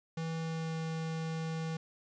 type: tone with pitch glide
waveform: square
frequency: 162.8 to 161.49 Hz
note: E3 to E3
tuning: -21 to -35 cents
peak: -35 dBFS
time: 0.17-1.77 s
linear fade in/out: 5 ms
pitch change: -14 cents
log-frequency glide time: 0.37-0.77 s
effects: resampled to 16000 Hz + 11-bit